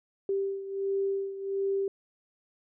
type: beating tone pair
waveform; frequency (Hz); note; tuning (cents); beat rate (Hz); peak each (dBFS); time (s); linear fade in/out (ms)
sine; 392 / 393.4; G4 / G4; 0 / +6; 1.4; -29 / -34; 0.29-1.88; 2
effects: none